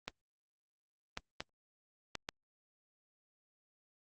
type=clicks; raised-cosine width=0.2 ms; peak=-20 dBFS; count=5; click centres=0.08 / 1.174 / 1.405 / 2.153 / 2.289 s; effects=Opus 32 kbps